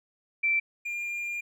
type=tone pair in turn; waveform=sine / triangle; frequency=2340 / 2402 Hz; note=D7 / D7; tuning=-7 / +38 cents; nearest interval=unison; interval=45 cents; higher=second; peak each=-22 / -29 dBFS; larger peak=first; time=0.43-0.6 / 0.85-1.41 s; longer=second; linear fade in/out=10 ms; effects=none